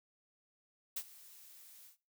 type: noise with ADSR envelope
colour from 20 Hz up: blue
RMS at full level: -37 dBFS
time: 0.96-1.97 s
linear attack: 9 ms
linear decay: 58 ms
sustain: -20 dB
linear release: 110 ms
effects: noise-tail reverb RT60 0.3 s tail -18 dB re dry